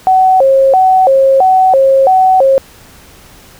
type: tone with vibrato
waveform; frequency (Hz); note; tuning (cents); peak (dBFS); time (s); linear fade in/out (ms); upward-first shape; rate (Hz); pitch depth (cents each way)
sine; 636; D#5; +38; -4; 0.07-2.58; 0; square; 1.5; 290
effects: pink hiss -39 dBFS RMS until 3.59 s